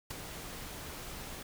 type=noise with ADSR envelope; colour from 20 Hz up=pink; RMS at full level=-37 dBFS; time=0.1-1.43 s; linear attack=8 ms; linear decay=14 ms; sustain=-7 dB; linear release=6 ms; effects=none